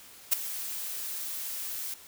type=noise with ADSR envelope; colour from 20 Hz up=blue; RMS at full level=-20 dBFS; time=0.31-1.94 s; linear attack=22 ms; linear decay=5 ms; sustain=-16 dB; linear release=3 ms; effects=white hiss -51 dBFS RMS until 2.07 s